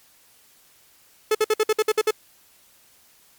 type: tone bursts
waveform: 45% pulse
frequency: 432.2 Hz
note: A4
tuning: 31 cents flat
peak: -16 dBFS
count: 9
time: 1.31-2.109 s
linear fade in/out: 5 ms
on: 39 ms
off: 56 ms
effects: white hiss -56 dBFS RMS until 3.38 s + MP3 96 kbps